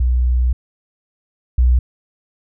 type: tone pair in turn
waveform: sine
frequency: 61.74 / 61.74 Hz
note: B1 / B1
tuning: 0 / 0 cents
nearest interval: unison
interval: 0 cents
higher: neither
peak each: -12 / -9 dBFS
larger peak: second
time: 0-0.53 / 1.58-1.79 s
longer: first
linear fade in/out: 5 ms
effects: none